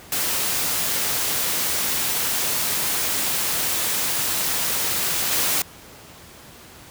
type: noise with level steps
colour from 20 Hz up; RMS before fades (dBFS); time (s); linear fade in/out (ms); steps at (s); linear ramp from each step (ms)
white; -23 / -21; 0.12-5.62; 2; 5.31; 5
effects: pink hiss -44 dBFS RMS until 6.9 s + high-pass 60 Hz 12 dB/octave